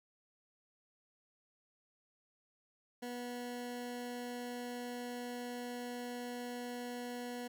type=tone; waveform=20% pulse; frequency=243.9 Hz; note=B3; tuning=21 cents flat; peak=-36 dBFS; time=3.02-7.48 s; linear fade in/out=10 ms; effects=none